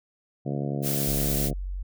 harmonic tone, 70.5 Hz, C#2, 30 cents sharp, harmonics 2 / 3 / 4 / 5 / 6 / 7 / 8 / 9 / 10, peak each -29 / -33 / -35 / -37 / -39 / -40 / -41 / -42 / -43 dBFS, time 0.45-1.54 s, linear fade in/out 20 ms
blue noise, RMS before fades -29 dBFS, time 0.82-1.51 s, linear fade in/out 50 ms
sine tone, 46.16 Hz, F#1, 3 cents flat, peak -29 dBFS, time 1.07-1.83 s, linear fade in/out 10 ms
effects none

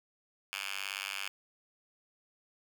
5% pulse tone with high-pass filter, 98 Hz, G2, in tune, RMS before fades -39 dBFS, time 0.53-1.28 s, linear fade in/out 0 ms, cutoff 2100 Hz, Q 3.5, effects none

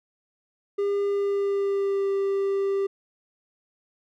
triangle tone with pitch glide, 402.7 to 393.7 Hz, G4 to G4, +47 to +8 cents, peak -20 dBFS, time 0.78-2.87 s, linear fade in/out 10 ms, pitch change -39 cents, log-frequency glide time 1.04-2.1 s, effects none

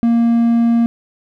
triangle tone, 233.1 Hz, A#3, in tune, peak -8 dBFS, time 0.03-0.86 s, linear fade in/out 0 ms, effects none

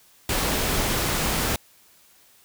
pink noise, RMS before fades -24 dBFS, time 0.29-1.56 s, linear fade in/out 2 ms, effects white hiss -56 dBFS RMS until 2.44 s

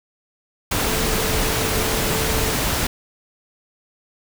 sine tone in noise, 440 Hz, A4, in tune, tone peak -28 dBFS, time 0.84-2.53 s, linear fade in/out 5 ms, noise pink, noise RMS -21 dBFS, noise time 0.71-2.87 s, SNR -10 dB, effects none

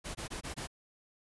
pink noise bursts, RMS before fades -40 dBFS, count 5, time 0.04-0.674 s, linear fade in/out 20 ms, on 110 ms, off 21 ms, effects resampled to 24000 Hz

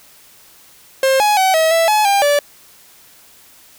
45% pulse tone with pitch steps, 532 / 838 / 758 / 641 / 660 / 851 / 799 / 579 Hz, C5 / G#5 / F#5 / E5 / E5 / G#5 / G5 / D5, +29 / +15 / +42 / -49 / +2 / +42 / +33 / -25 cents, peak -11 dBFS, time 1.03-2.39 s, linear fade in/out 2 ms, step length 170 ms, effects white hiss -46 dBFS RMS until 3.78 s

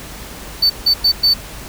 triangle tone bursts at uneven times, 4527 Hz, C#8, 36 cents sharp, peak -8 dBFS, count 4, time 0.62-0.7 / 0.86-0.94 / 1.04-1.12 / 1.23-1.34 s, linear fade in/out 10 ms, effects added 50 Hz sine -37 dBFS peak until 1.68 s + pink hiss -33 dBFS RMS until 1.68 s

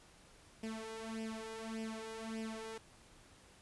sawtooth tone with flanger, 222.4 Hz, A3, 19 cents sharp, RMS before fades -44 dBFS, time 0.63-2.78 s, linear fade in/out 5 ms, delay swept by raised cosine 0.37 to 2.47 ms, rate 1.7 Hz, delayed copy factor +0.8, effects pink hiss -62 dBFS RMS until 3.61 s + resampled to 24000 Hz

